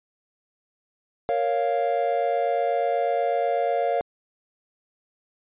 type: chord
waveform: triangle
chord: Bb minor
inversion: none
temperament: equal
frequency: 466.2 / 554.4 / 698.5 Hz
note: Bb4 / Db5 / F5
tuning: 0 / 0 / 0 cents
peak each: -25 / -24 / -22 dBFS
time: 1.29-4.01 s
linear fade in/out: 0 ms
effects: resampled to 8000 Hz